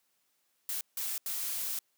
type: noise bursts at uneven times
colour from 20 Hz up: blue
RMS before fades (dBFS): -35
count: 3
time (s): 0.69-0.81 / 0.97-1.18 / 1.26-1.79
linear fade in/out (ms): 2
effects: white hiss -75 dBFS RMS until 1.97 s + high-pass 150 Hz 12 dB/octave